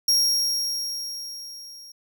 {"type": "tone with level ramp", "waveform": "40% pulse", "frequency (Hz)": 5588, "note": "F8", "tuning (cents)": 0, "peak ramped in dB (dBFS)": [-15, -41], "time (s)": [0.08, 1.92], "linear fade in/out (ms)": 5, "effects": []}